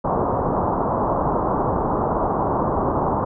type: low-pass noise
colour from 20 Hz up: white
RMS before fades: -21 dBFS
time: 0.04-3.25 s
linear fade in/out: 10 ms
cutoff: 1100 Hz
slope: 48 dB/octave
effects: none